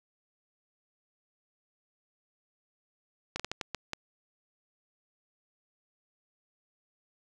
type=slowing click train; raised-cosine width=0.2 ms; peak=-16 dBFS; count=7; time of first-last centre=3.36-3.933 s; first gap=36 ms; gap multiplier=1.39; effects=none